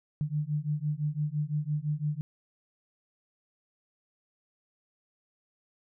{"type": "beating tone pair", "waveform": "sine", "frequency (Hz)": [146.83, 152.73], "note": ["D3", "D#3"], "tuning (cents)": [0, -32], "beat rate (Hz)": 5.9, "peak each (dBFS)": -31, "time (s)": [0.21, 2.21], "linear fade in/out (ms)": 0, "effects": []}